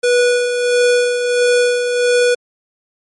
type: tone with tremolo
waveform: square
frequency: 488.8 Hz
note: B4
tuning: 18 cents flat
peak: -10 dBFS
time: 0.03-2.35 s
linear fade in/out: 10 ms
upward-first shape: sine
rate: 1.5 Hz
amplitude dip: 50%
effects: MP3 48 kbps